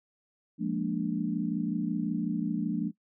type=chord; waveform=sine; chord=Bb dominant seventh; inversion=second; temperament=equal; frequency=174.61 / 207.7 / 233.1 / 293.7 Hz; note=F3 / Ab3 / Bb3 / D4; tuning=0 / 0 / 0 / 0 cents; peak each=-33 dBFS; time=0.58-2.92 s; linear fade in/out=50 ms; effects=noise-tail reverb RT60 0.1 s tail -20 dB re dry